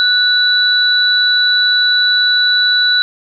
sine tone pair together, 1480 / 3951 Hz, F#6 / B7, 0 / 0 cents, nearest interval octave + perfect fourth, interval 1700 cents, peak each -13 / -11 dBFS, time 0-3.02 s, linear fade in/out 0 ms, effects none

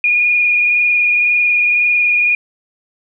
sine tone with frequency modulation, 2440 Hz, D#7, 34 cents flat, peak -10 dBFS, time 0.04-2.35 s, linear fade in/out 2 ms, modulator 21.9 Hz, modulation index 1.5, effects none

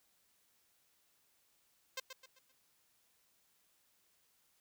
5% pulse tone with echo, 523.3 Hz, C5, in tune, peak -27 dBFS, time 1.97-2 s, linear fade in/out 5 ms, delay 130 ms, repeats 4, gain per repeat -8 dB, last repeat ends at 2.52 s, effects white hiss -74 dBFS RMS until 4.6 s

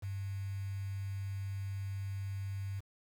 sine tone with quantisation, 98 Hz, G2, in tune, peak -36 dBFS, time 0.02-2.81 s, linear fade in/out 20 ms, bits 9, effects none

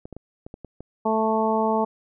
clicks, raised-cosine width 2 ms, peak -24 dBFS, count 7, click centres 0.055 / 0.127 / 0.166 / 0.465 / 0.541 / 0.647 / 0.806 s
harmonic tone, 220 Hz, A3, in tune, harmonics 1 / 2 / 3 / 4 / 5, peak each -25 / -25 / -26 / -24 / -30 dBFS, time 1.05-1.85 s, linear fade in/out 10 ms
effects none

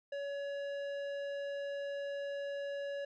sine tone with tanh clipping, 564 Hz, C#5, 30 cents sharp, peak -39 dBFS, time 0.12-3.05 s, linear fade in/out 5 ms, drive 13 dB, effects none

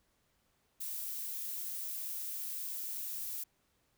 violet noise, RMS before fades -40 dBFS, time 0.8-3.44 s, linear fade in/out 10 ms, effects pink hiss -75 dBFS RMS until 3.97 s

